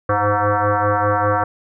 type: tone with frequency modulation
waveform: sine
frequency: 308 Hz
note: D#4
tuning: 17 cents flat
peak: -14 dBFS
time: 0.09-1.44 s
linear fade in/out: 5 ms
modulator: 207 Hz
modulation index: 5.7
effects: none